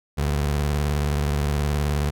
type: tone with vibrato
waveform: 25% pulse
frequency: 73 Hz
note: D2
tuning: 10 cents flat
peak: -17 dBFS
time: 0.17-2.11 s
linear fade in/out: 20 ms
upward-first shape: sine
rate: 19 Hz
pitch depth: 110 cents each way
effects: none